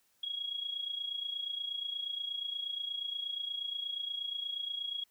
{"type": "tone with amplitude modulation", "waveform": "sine", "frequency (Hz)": 3310, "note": "G#7", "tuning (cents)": -6, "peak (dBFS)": -32, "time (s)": [0.23, 5.04], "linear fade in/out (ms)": 5, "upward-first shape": "sine", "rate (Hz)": 28.4, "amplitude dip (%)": 70, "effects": ["white hiss -72 dBFS RMS until 5.1 s"]}